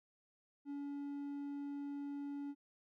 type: tone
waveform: triangle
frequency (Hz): 284.2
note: C#4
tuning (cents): +43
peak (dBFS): -39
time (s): 0.65-2.55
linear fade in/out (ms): 50
effects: none